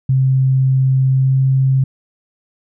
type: tone with pitch glide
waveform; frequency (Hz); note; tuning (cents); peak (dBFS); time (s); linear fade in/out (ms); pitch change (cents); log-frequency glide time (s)
sine; 132.1 to 133.1; C3 to C3; +17 to +30; -10; 0.09-1.84; 5; +13; 1.11-1.38
effects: none